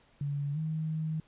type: tone with pitch glide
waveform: sine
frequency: 142.8 to 157.53 Hz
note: D3 to D#3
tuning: -48 to +22 cents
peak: -30 dBFS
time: 0.21-1.2 s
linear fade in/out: 2 ms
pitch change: +170 cents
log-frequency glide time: 0.53-0.58 s
effects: pink hiss -64 dBFS RMS until 1.27 s + resampled to 8000 Hz